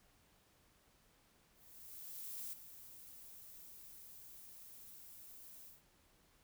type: noise with ADSR envelope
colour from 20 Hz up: violet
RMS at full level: -45 dBFS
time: 1.53-5.82 s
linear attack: 1000 ms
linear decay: 6 ms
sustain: -11 dB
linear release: 150 ms
effects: pink hiss -71 dBFS RMS until 6.43 s